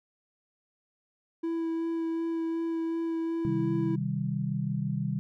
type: tone with vibrato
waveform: triangle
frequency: 329.6 Hz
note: E4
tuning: in tune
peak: -26 dBFS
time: 1.43-3.96 s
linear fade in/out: 10 ms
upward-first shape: sine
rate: 2.7 Hz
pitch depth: 11 cents each way
type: chord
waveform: sine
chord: C minor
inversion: none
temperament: just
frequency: 130.81 / 156.98 / 196.22 Hz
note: C3 / Eb3 / G3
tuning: 0 / +16 / +2 cents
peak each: -32 dBFS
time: 3.45-5.19 s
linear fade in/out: 0 ms
effects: none